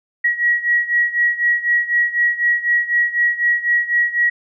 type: beating tone pair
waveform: sine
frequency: 1910 / 1914 Hz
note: A#6 / A#6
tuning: +42 / +45 cents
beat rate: 4 Hz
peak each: -16 / -19 dBFS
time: 0.24-4.3 s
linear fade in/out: 10 ms
effects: none